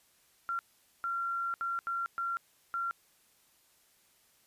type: tone bursts at uneven times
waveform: sine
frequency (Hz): 1373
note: F6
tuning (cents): -30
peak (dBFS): -31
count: 6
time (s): 0.49-0.59 / 1.04-1.54 / 1.61-1.79 / 1.87-2.06 / 2.18-2.37 / 2.74-2.91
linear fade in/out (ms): 0
effects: white hiss -67 dBFS RMS until 4.46 s + resampled to 32000 Hz